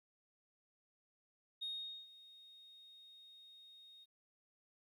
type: tone with ADSR envelope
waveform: sine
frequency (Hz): 3720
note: A#7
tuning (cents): -4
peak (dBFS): -38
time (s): 1.61-4.06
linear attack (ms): 17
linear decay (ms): 440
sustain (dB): -19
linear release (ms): 31
effects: tanh soft clip ceiling -36 dBFS + 13-bit